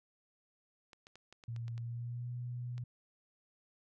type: clicks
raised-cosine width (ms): 0.2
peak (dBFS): -37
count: 9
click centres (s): 0.932 / 1.069 / 1.156 / 1.326 / 1.438 / 1.563 / 1.681 / 1.779 / 2.78
type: tone with pitch glide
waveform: sine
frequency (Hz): 116.54 to 122.26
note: A#2 to B2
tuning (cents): 0 to -17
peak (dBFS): -38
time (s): 1.48-2.84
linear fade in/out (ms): 5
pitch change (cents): +83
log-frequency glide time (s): 1.76-2.31
effects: none